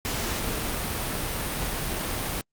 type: noise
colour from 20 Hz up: pink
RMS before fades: -29 dBFS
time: 0.05-2.41 s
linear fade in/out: 0 ms
effects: Opus 48 kbps